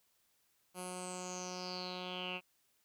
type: tone with low-pass filter sweep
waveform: 10% pulse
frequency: 181.8 Hz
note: F#3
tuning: 30 cents flat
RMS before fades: -43 dBFS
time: 0.74-2.41 s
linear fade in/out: 50 ms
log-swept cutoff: 11000 to 2600 Hz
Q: 8.5
effects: white hiss -75 dBFS RMS until 2.84 s